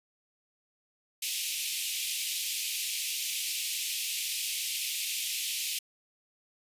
pink high-pass noise, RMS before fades -33 dBFS, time 1.22-5.79 s, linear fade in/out 5 ms, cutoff 2400 Hz, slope 48 dB/octave, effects resampled to 32000 Hz

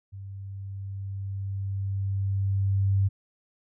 sine tone with level ramp, 97.9 Hz, G2, 2 cents flat, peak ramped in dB -37 to -19 dBFS, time 0.12-3.09 s, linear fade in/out 20 ms, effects none

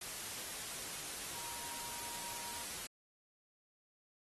sine tone in noise, 945 Hz, A#5, 23 cents sharp, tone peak -52 dBFS, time 1.34-2.63 s, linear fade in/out 5 ms, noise white, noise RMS -44 dBFS, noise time 0.01-2.87 s, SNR -11 dB, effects AAC 32 kbps

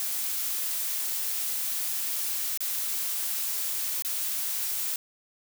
blue noise with dropouts, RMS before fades -30 dBFS, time 0-4.96 s, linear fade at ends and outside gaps 1 ms, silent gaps 2.575-2.605 / 4.023-4.048 s, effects none

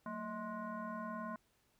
sine tone with frequency modulation, 639 Hz, D#5, 46 cents sharp, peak -40 dBFS, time 0.06-1.36 s, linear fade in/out 2 ms, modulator 413 Hz, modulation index 1.7, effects pink hiss -75 dBFS RMS until 1.79 s

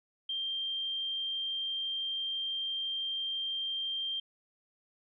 sine tone, 3173 Hz, G7, 20 cents sharp, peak -32 dBFS, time 0.29-4.2 s, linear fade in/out 5 ms, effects none

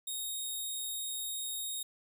10% pulse tone, 3729 Hz, A#7, in tune, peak -28 dBFS, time 0.07-1.83 s, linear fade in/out 5 ms, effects none

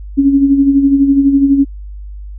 sine tone with tremolo, 277.2 Hz, C#4, in tune, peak -4 dBFS, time 0.17-1.65 s, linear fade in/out 20 ms, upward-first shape sine, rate 12 Hz, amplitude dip 55%, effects added 50 Hz sine -25 dBFS peak until 2.38 s

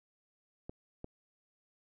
clicks, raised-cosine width 2 ms, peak -29 dBFS, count 2, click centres 0.695 / 1.044 s, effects none

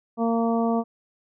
harmonic tone, 230 Hz, A#3, 23 cents flat, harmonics 1 / 2 / 3 / 4 / 5, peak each -22 / -27 / -27 / -33 / -34 dBFS, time 0.17-0.84 s, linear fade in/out 50 ms, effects none

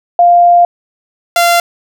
sine / sawtooth tone pair in turn, 698.5 / 690.1 Hz, F5 / F5, 0 / -21 cents, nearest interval unison, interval 21 cents, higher first, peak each -3 dBFS, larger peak neither, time 0.19-0.65 / 1.36-1.6 s, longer first, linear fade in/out 2 ms, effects none

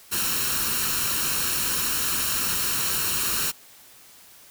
white noise with comb filter, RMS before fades -25 dBFS, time 0.11-3.52 s, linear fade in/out 20 ms, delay 0.72 ms, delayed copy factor +0.6, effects white hiss -50 dBFS RMS until 4.5 s

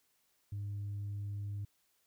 sine tone, 101.6 Hz, G#2, 38 cents flat, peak -35 dBFS, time 0.52-1.65 s, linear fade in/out 5 ms, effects tanh soft clip ceiling -35 dBFS + white hiss -75 dBFS RMS until 2.06 s

